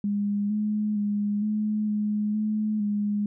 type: tone with pitch steps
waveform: sine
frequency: 203.9 / 211.3 / 205.9 / 212.6 / 209.9 / 213.9 / 206.5 Hz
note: G#3 / G#3 / G#3 / G#3 / G#3 / A3 / G#3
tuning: -32 / +30 / -15 / +41 / +19 / -49 / -10 cents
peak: -23 dBFS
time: 0.04-3.26 s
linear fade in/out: 2 ms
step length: 460 ms
effects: none